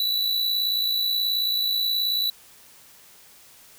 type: tone with amplitude modulation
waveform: square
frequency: 3951 Hz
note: B7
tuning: in tune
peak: -20 dBFS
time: 0-2.3 s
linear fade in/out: 2 ms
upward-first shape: sine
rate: 58.6 Hz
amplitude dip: 45%
effects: white hiss -51 dBFS RMS until 3.78 s